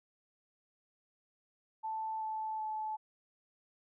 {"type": "tone with pitch steps", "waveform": "sine", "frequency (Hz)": [880, 872.9, 865.9], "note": ["A5", "A5", "A5"], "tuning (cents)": [0, -14, -28], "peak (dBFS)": -35, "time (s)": [1.83, 2.97], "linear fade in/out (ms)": 20, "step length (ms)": 380, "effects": []}